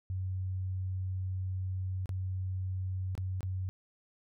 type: tone with dropouts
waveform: sine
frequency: 93.5 Hz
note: F#2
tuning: 19 cents sharp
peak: -32 dBFS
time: 0.1-3.69 s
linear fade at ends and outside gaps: 0 ms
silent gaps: 2.058-2.092 / 3.152-3.178 / 3.407-3.43 s
effects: none